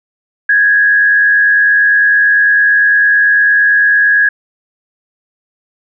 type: tone with frequency modulation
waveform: sine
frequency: 1661.2 Hz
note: G#6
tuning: in tune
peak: -6 dBFS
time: 0.49-4.29 s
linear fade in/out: 5 ms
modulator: 88.9 Hz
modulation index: 0.57
effects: none